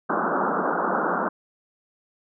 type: band-pass noise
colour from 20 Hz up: white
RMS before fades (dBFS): -24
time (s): 0.09-1.29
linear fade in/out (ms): 10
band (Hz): 170 to 1500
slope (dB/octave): 96
effects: none